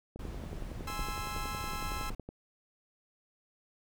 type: click train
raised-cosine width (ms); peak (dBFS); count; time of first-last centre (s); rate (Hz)
2; -29; 24; 0.16-2.29; 10.8
type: noise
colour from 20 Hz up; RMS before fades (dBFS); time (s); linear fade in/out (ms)
brown; -40; 0.19-2.15; 5
type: chord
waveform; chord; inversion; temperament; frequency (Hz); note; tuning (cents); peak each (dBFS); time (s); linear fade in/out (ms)
sawtooth; Ab augmented; none; equal; 830.6 / 1046.5 / 1318.5; Ab5 / C6 / E6; 0 / 0 / 0; -40 / -39 / -37; 0.87-2.1; 5
effects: none